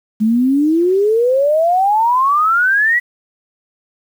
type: exponential sweep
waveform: sine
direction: up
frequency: 210.4 to 1976 Hz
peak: -10 dBFS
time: 0.2-3 s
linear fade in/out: 20 ms
effects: 7-bit